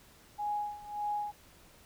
sine tone with tremolo, 830.6 Hz, G#5, in tune, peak -30 dBFS, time 0.38-1.32 s, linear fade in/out 20 ms, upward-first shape sine, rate 1.7 Hz, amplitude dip 85%, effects pink hiss -59 dBFS RMS until 1.85 s

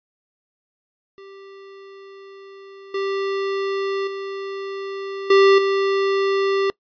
square tone with level steps, 392 Hz, G4, in tune, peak -40 / -22 / -28 / -11 / -18 dBFS, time 1.18-6.7 s, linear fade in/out 0 ms, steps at 2.94 / 4.07 / 5.3 / 5.58 s, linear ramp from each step 5 ms, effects noise-tail reverb RT60 0.1 s tail -23 dB re dry + resampled to 11025 Hz

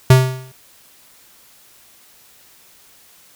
square tone with exponential decay, 129.5 Hz, C3, 17 cents flat, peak -4 dBFS, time 0.1-0.52 s, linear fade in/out 5 ms, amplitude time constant 91 ms, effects white hiss -49 dBFS RMS until 3.35 s

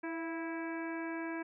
harmonic tone with a mistuned harmonic, 327.8 Hz, E4, 10 cents flat, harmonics 1 / 2 / 3 / 4 / 5 / 6 / 7 / 8, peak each -38 / -46 / -46 / -54 / -45 / -55 / -49 / -59 dBFS, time 0.03-1.43 s, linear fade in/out 10 ms, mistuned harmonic 2, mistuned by +36 cents, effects none

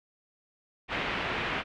white low-pass noise, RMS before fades -32 dBFS, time 0.88-1.64 s, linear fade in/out 50 ms, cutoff 2700 Hz, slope 24 dB/octave, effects none

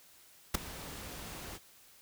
pink noise with ADSR envelope, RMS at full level -24 dBFS, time 0.54-1.59 s, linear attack 10 ms, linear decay 6 ms, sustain -21 dB, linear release 36 ms, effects white hiss -60 dBFS RMS until 2.01 s

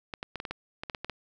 clicks, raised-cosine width 0.3 ms, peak -19 dBFS, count 11, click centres 0.138 / 0.229 / 0.357 / 0.401 / 0.452 / 0.51 / 0.835 / 0.898 / 0.948 / 1.046 / 1.097 s, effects none

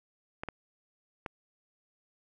clicks, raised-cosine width 0.5 ms, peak -21 dBFS, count 3, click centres 0.435 / 0.487 / 1.262 s, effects none

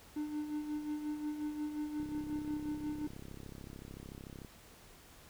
triangle tone with tremolo, 300 Hz, D4, 37 cents sharp, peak -32 dBFS, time 0.16-3.07 s, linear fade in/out 5 ms, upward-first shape sine, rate 5.6 Hz, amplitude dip 55%
click train, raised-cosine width 3 ms, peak -35 dBFS, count 83, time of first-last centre 2-4.448 s, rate 33.5 Hz
effects pink hiss -58 dBFS RMS until 5.29 s

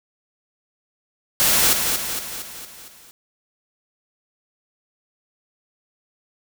white noise with echo, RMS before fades -17 dBFS, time 1.4-1.73 s, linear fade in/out 0 ms, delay 230 ms, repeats 6, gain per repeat -5 dB, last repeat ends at 3.11 s, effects none

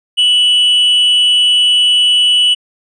triangle tone with amplitude modulation, 2960 Hz, F#7, in tune, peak -4 dBFS, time 0.17-2.55 s, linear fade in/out 20 ms, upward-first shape sine, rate 270 Hz, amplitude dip 40%, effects resampled to 22050 Hz

